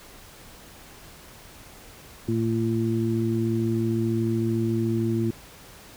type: harmonic tone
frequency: 113.5 Hz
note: A#2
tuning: 46 cents flat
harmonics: 1 / 2 / 3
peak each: -26 / -26 / -26 dBFS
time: 2.28-5.31 s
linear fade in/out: 5 ms
effects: pink hiss -47 dBFS RMS until 5.96 s